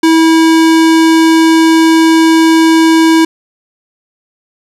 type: tone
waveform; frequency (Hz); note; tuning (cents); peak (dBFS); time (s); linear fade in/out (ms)
square; 324.4; E4; -28; -5; 0.03-3.25; 5
effects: low-pass 9000 Hz 12 dB/octave + 7-bit